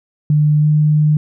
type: tone with pitch glide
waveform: sine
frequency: 150 to 151.57 Hz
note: D3 to D#3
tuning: +37 to -45 cents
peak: -9 dBFS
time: 0.3-1.17 s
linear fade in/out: 2 ms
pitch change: +18 cents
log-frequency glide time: 0.6-0.66 s
effects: none